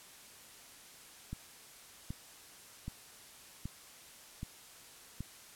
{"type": "click train", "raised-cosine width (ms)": 5, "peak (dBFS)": -27, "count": 6, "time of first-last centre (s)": [1.33, 5.206], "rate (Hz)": 1.29, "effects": ["white hiss -55 dBFS RMS until 5.55 s", "low-pass 12000 Hz 12 dB/octave"]}